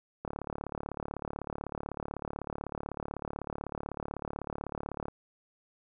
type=click train; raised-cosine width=1 ms; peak=-22 dBFS; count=175; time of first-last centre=0.25-5.083 s; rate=36 Hz; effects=none